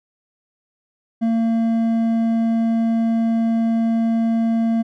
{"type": "tone with hard clipping", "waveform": "triangle", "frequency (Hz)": 227.6, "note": "A#3", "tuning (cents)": -41, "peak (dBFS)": -17, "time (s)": [1.21, 4.83], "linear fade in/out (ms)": 20, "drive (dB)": 9, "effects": []}